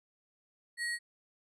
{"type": "tone with sample-and-hold", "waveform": "sine", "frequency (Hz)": 1898, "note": "A#6", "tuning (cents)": 31, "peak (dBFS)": -32, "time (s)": [0.77, 0.99], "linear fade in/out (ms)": 50, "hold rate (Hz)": 6300, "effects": ["resampled to 24000 Hz"]}